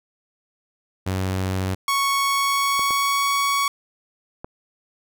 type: tone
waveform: sawtooth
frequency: 94.2 Hz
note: F#2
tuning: 32 cents sharp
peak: -18 dBFS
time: 1.06-1.75 s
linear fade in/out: 10 ms
type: tone with pitch glide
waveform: sawtooth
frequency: 1108.7 to 1119.6 Hz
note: C#6 to C#6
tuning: 0 to +17 cents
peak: -15 dBFS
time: 1.88-3.68 s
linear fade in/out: 2 ms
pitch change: +17 cents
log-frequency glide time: 2.22-3.33 s
type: clicks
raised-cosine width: 1 ms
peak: -19 dBFS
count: 3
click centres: 2.794 / 2.907 / 4.445 s
effects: none